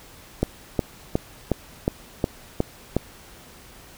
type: click train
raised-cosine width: 2 ms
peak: -6 dBFS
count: 8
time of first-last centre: 0.43-2.966 s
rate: 2.76 Hz
effects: pink hiss -47 dBFS RMS until 3.97 s